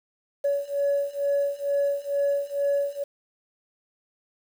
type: beating tone pair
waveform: sine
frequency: 564 / 566.2 Hz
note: C#5 / C#5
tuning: +30 / +37 cents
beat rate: 2.2 Hz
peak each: -25 / -24 dBFS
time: 0.44-3.04 s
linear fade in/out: 10 ms
effects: tanh soft clip ceiling -17 dBFS + 8-bit